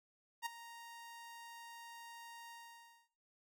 sawtooth tone with ADSR envelope, 932.3 Hz, A#5, in tune, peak -32 dBFS, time 0.42-3.09 s, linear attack 40 ms, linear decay 10 ms, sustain -15 dB, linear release 580 ms, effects noise-tail reverb RT60 0.6 s tail -19 dB re dry

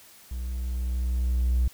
triangle tone with level ramp, 61.74 Hz, B1, in tune, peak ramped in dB -28 to -16 dBFS, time 0.31-1.68 s, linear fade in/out 5 ms, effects tanh soft clip ceiling -15 dBFS + white hiss -52 dBFS RMS until 1.73 s

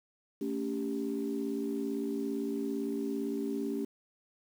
sine tone cluster, 224.3 / 282 / 395 Hz, A3 / C#4 / G4, +34 / +30 / +13 cents, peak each -36 / -34 / -36 dBFS, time 0.41-3.85 s, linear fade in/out 5 ms, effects tanh soft clip ceiling -23 dBFS + 9-bit

